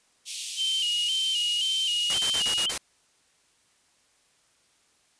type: high-pass noise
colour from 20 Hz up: pink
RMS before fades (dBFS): -34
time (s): 0.25-2.67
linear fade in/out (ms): 50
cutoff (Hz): 2700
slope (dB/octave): 48
type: tone with vibrato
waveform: sine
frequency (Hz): 2992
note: F#7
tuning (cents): +19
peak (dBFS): -24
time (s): 0.56-2.73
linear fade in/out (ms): 50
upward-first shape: square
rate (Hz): 1.9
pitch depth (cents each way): 65
type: noise bursts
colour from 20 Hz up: white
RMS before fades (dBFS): -29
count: 6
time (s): 2.1-2.777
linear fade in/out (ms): 0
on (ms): 82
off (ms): 37
effects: white hiss -65 dBFS RMS until 5.19 s + resampled to 22050 Hz